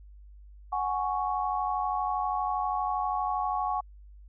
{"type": "chord", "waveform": "sine", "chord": "F# suspended second", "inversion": "none", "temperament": "just", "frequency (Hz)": [740, 832.5, 1110], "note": ["F#5", "G#5", "C#6"], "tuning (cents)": [0, 4, 2], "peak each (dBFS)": -31, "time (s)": [0.72, 3.81], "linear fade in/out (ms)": 10, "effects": ["added 50 Hz sine -47 dBFS peak until 4.28 s"]}